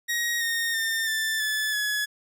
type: tone with pitch steps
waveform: sawtooth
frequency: 1887 / 1847.1 / 1808 / 1769.8 / 1732.4 / 1695.8 Hz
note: A#6 / A#6 / A6 / A6 / A6 / G#6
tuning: +21 / -16 / +47 / +10 / -27 / +36 cents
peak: -21 dBFS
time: 0.08-2.06 s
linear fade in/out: 20 ms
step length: 330 ms
effects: none